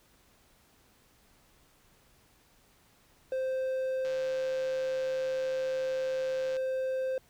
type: tone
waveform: triangle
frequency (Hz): 522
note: C5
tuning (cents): -4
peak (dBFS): -27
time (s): 3.32-7.18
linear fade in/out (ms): 2
type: click train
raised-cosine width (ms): 0.2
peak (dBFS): -30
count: 376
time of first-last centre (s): 4.05-6.567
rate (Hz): 149
effects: pink hiss -64 dBFS RMS until 7.29 s